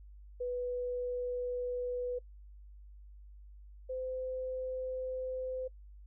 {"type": "tone pair in turn", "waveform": "sine", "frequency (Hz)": [493.9, 514], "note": ["B4", "C5"], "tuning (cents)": [0, -31], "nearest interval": "minor second", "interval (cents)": 69, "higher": "second", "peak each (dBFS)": [-33, -35], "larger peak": "first", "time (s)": [[0.4, 2.19], [3.89, 5.68]], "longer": "neither", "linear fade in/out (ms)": 10, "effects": ["noise-tail reverb RT60 0.1 s tail -25 dB re dry", "added 50 Hz sine -50 dBFS peak until 6.06 s"]}